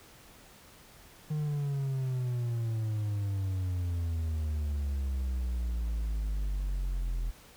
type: exponential sweep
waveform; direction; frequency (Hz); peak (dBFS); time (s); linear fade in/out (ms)
triangle; down; 153.9 to 41.2; -27; 1.3-7.31; 10
effects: pink hiss -55 dBFS RMS until 7.56 s